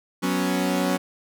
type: chord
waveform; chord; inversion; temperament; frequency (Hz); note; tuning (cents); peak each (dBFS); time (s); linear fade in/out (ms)
sawtooth; F# suspended fourth; none; equal; 185 / 246.9 / 277.2; F#3 / B3 / C#4; 0 / 0 / 0; -21 / -24 / -21; 0.22-0.98; 20
effects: none